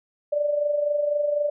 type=tone with amplitude modulation; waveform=sine; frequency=587.3 Hz; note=D5; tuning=in tune; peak=-18 dBFS; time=0.32-1.5 s; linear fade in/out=10 ms; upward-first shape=sine; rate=24 Hz; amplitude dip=55%; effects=none